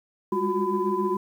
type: tone cluster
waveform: sine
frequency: 199.3 / 206.3 / 354.2 / 370.4 / 1004 Hz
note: G3 / G#3 / F4 / F#4 / B5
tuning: +29 / -11 / +24 / +2 / +28 cents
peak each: -31 / -33 / -29 / -26 / -27 dBFS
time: 0.32-1.17 s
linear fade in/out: 5 ms
effects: tanh soft clip ceiling -11 dBFS + 9-bit